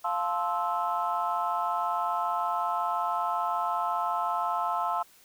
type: chord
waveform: sine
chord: F major seventh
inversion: none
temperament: just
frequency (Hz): 698.5 / 873.1 / 1047.7 / 1309.6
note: F5 / A5 / C6 / E6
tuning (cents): 0 / -14 / +2 / -12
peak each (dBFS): -31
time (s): 0.04-5.03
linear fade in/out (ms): 10
effects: tanh soft clip ceiling -17 dBFS + white hiss -58 dBFS RMS until 5.24 s